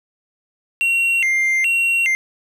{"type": "tone with vibrato", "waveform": "triangle", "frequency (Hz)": 2399, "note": "D7", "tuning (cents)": 36, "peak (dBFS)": -13, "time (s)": [0.81, 2.15], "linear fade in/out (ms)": 0, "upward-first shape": "square", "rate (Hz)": 1.2, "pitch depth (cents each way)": 230, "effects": []}